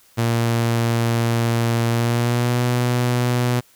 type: tone with pitch glide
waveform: sawtooth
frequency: 116.54 to 122.55 Hz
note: A#2 to B2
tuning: 0 to -13 cents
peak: -13 dBFS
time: 0.17-3.61 s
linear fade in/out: 20 ms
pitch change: +87 cents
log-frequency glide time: 1.88-2.64 s
effects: white hiss -54 dBFS RMS until 3.75 s